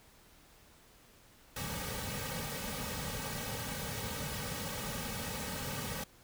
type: noise with comb filter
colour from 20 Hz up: pink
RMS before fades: -39 dBFS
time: 1.56-6.04 s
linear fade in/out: 5 ms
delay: 2.9 ms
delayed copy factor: -1
effects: pink hiss -61 dBFS RMS until 6.23 s